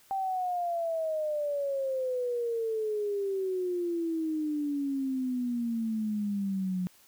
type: exponential sweep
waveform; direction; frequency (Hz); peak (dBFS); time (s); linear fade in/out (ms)
sine; down; 784 to 180; -28; 0.11-6.87; 0
effects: white hiss -60 dBFS RMS until 7.07 s